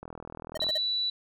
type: click train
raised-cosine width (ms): 1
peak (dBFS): -26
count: 28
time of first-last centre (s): 0.03-0.692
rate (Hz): 40.8
type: tone bursts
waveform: square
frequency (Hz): 620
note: D#5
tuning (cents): -6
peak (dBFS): -32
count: 4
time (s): 0.55-0.777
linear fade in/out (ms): 5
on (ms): 26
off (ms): 41
type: tone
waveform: sine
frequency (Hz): 3951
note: B7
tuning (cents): 0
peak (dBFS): -26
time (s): 0.6-1.1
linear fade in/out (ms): 5
effects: none